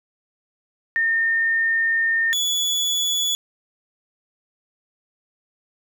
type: tone pair in turn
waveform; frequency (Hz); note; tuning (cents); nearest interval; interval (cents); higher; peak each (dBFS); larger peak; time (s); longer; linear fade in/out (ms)
sine / 30% pulse; 1821 / 3418; A#6 / G#7; -41 / +49; major seventh; 1090; second; -17; neither; 0.96-2.33 / 2.33-3.35; first; 0
effects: none